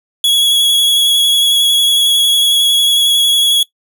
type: tone with vibrato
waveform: 45% pulse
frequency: 3350 Hz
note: G#7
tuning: 14 cents sharp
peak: -8 dBFS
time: 0.24-3.63 s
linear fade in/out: 2 ms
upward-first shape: sine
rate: 11 Hz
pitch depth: 16 cents each way
effects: noise-tail reverb RT60 0.1 s tail -19 dB re dry